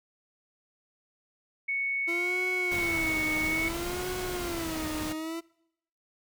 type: tone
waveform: sine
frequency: 2217 Hz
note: C#7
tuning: in tune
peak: -27 dBFS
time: 1.68-3.69 s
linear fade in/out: 10 ms
type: tone with vibrato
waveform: 40% pulse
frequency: 336.1 Hz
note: E4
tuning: 34 cents sharp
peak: -32 dBFS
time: 2.07-5.41 s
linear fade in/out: 20 ms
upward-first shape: sine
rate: 0.6 Hz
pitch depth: 150 cents each way
type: noise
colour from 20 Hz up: pink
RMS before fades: -37 dBFS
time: 2.71-5.13 s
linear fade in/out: 10 ms
effects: noise-tail reverb RT60 0.8 s tail -24 dB re dry